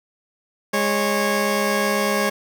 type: tone pair together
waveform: 15% pulse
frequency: 206 / 550 Hz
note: G#3 / C#5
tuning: -14 / -14 cents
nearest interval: octave + perfect fourth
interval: 1700 cents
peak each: -15 dBFS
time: 0.73-2.3 s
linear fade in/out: 10 ms
effects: none